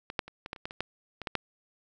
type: clicks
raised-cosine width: 0.3 ms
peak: -21 / -11 / -28 / -23 / -19 / -30 / -19 / -25 / -14 / -22 / -16 / -11 dBFS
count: 12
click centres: 0.101 / 0.192 / 0.28 / 0.461 / 0.531 / 0.562 / 0.655 / 0.709 / 0.806 / 1.217 / 1.272 / 1.353 s
effects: none